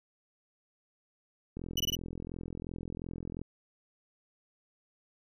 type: click train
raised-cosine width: 3 ms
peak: -27 dBFS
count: 80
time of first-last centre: 1.57-3.416 s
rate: 42.8 Hz
type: tone bursts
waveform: 35% pulse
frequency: 2960 Hz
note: F#7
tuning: in tune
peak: -27 dBFS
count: 4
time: 1.77-1.954 s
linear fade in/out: 5 ms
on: 31 ms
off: 20 ms
effects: none